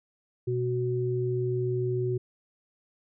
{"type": "tone pair together", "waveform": "sine", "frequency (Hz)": [123.47, 370], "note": ["B2", "F#4"], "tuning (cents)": [0, 0], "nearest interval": "octave + perfect fifth", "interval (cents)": 1900, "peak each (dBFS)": -28, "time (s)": [0.47, 2.18], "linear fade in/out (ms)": 10, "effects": []}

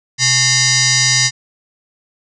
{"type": "tone with frequency modulation", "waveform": "sine", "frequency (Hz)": 127.4, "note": "C3", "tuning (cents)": -46, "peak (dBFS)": -10, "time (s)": [0.18, 1.31], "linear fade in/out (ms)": 50, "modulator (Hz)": 976, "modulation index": 6.8, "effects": []}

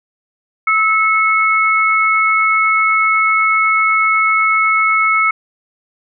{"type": "tone pair together", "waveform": "sine", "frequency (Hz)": [1301, 2193], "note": ["E6", "C#7"], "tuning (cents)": [-23, -19], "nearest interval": "major sixth", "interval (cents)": 904, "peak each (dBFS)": -13, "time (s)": [0.67, 5.31], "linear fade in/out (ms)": 5, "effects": []}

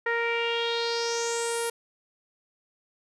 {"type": "tone with low-pass filter sweep", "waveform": "sawtooth", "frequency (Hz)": 466.2, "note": "A#4", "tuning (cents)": 0, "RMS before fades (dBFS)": -28, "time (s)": [0.06, 1.7], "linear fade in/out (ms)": 5, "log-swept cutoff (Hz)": [1800, 11000], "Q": 4.7, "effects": []}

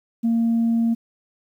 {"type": "tone", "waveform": "sine", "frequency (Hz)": 230.2, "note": "A#3", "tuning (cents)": -22, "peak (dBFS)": -15, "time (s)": [0.23, 0.95], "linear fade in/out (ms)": 20, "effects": ["tanh soft clip ceiling -14 dBFS", "9-bit"]}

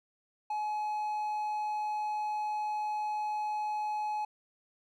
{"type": "tone", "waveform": "triangle", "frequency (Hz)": 847, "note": "G#5", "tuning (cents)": 34, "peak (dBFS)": -29, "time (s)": [0.5, 4.25], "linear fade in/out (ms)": 5, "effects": []}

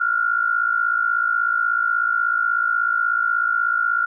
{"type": "tone pair together", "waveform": "sine", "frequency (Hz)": [1379.6, 1436], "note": ["F6", "F6"], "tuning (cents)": [-22, 48], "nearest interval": "minor second", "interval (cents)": 70, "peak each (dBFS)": -20, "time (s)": [0, 4.06], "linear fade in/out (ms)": 10, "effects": []}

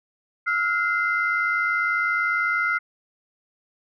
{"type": "tone cluster", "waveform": "sine", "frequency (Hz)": [1323, 1423, 2069], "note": ["E6", "F6", "C7"], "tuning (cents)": [6, 32, -20], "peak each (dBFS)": [-27, -22, -24], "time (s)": [0.46, 2.79], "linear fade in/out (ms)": 20, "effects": ["tanh soft clip ceiling -12 dBFS"]}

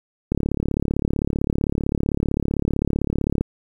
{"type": "click train", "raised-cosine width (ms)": 3, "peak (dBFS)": -8, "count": 111, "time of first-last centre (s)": [0.32, 3.41], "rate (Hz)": 35.6, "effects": ["8-bit"]}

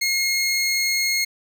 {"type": "tone", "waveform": "20% pulse", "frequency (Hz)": 2153, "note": "C7", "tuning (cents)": 49, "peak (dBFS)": -14, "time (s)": [0.01, 1.25], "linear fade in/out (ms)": 10, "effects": []}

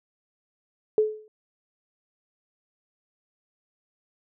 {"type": "tone with exponential decay", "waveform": "sine", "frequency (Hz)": 430, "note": "A4", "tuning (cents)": -40, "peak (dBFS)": -14, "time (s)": [0.98, 1.28], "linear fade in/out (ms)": 1, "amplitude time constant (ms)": 65, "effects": []}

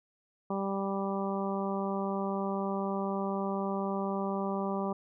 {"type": "harmonic tone", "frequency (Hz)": 196, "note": "G3", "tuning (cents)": 0, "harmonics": [1, 2, 3, 4, 5, 6], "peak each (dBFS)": [-33, -36, -38, -39, -40, -41], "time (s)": [0.5, 4.93], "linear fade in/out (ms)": 5, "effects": []}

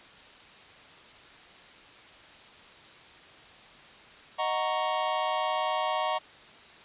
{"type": "chord", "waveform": "square", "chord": "D# minor seventh", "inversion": "none", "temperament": "equal", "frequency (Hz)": [622.3, 740, 932.3, 1108.7], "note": ["D#5", "F#5", "A#5", "C#6"], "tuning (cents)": [0, 0, 0, 0], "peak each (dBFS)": -33, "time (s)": [4.38, 6.19], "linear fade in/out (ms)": 20, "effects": ["white hiss -51 dBFS RMS until 6.84 s", "resampled to 8000 Hz"]}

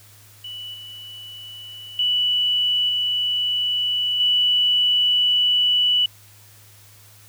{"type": "tone with level steps", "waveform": "sine", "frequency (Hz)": 2960, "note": "F#7", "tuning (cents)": 0, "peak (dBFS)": [-31, -35, -17, -19, -15], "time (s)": [0.44, 6.06], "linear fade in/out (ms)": 5, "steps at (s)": [0.74, 1.99, 2.89, 4.2], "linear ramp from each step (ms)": 2, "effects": ["added 103 Hz sine -50 dBFS peak until 7.28 s", "white hiss -50 dBFS RMS until 7.28 s"]}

